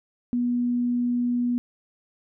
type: tone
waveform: sine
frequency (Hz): 243.1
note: B3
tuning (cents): -27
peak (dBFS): -21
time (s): 0.33-1.58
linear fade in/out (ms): 0
effects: none